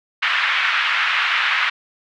pink band-pass noise, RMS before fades -19 dBFS, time 0.22-1.7 s, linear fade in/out 10 ms, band 1300 to 3000 Hz, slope 24 dB/octave, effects none

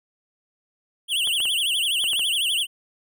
square tone with vibrato, 3071 Hz, G7, 36 cents flat, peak -21 dBFS, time 1.08-2.67 s, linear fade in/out 50 ms, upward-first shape triangle, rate 12 Hz, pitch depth 230 cents each way
clicks, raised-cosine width 0.5 ms, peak -24 dBFS, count 6, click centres 1.274 / 1.403 / 1.455 / 2.041 / 2.133 / 2.194 s
effects none

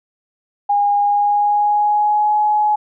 sine tone with pitch glide, 816 to 843.3 Hz, G#5 to G#5, -31 to +26 cents, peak -12 dBFS, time 0.69-2.76 s, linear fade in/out 10 ms, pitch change +57 cents, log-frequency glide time 0.98-2.35 s, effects none

